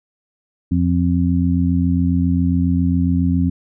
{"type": "harmonic tone", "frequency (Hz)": 87.31, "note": "F2", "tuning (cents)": 0, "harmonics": [1, 2, 3], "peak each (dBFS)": [-18, -18, -18], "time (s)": [0.71, 3.5], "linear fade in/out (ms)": 10, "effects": []}